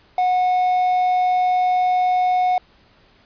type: tone with quantisation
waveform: triangle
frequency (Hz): 731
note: F#5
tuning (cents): -21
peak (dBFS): -13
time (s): 0.18-2.58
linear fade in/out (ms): 2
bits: 7
effects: pink hiss -54 dBFS RMS until 3.25 s + resampled to 11025 Hz